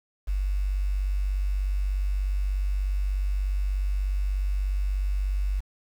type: tone with quantisation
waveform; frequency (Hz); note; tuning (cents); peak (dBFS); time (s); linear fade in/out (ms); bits
sine; 48.35; G1; -23; -23; 0.27-5.61; 20; 8
effects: none